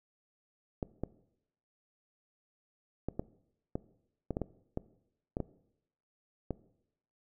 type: clicks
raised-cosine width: 2 ms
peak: -20 dBFS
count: 12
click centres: 0.828 / 1.036 / 3.086 / 3.195 / 3.755 / 4.307 / 4.369 / 4.417 / 4.774 / 5.369 / 5.403 / 6.507 s
effects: noise-tail reverb RT60 0.8 s tail -19 dB re dry